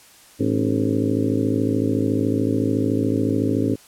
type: harmonic tone with a mistuned harmonic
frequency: 53.8 Hz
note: A1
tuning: 38 cents flat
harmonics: 2 / 3 / 4 / 5 / 6 / 7 / 8 / 9 / 10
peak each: -25 / -33 / -27 / -22 / -25 / -29 / -27 / -33 / -34 dBFS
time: 0.39-3.76 s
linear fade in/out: 20 ms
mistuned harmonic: 6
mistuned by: -85 cents
effects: white hiss -49 dBFS RMS until 3.87 s + low-pass 12000 Hz 12 dB/octave